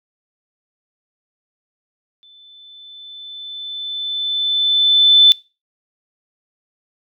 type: tone with exponential growth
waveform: sine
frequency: 3520 Hz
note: A7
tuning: in tune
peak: -4 dBFS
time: 2.23-5.32 s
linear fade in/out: 0 ms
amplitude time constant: 670 ms
effects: noise-tail reverb RT60 0.3 s tail -24 dB re dry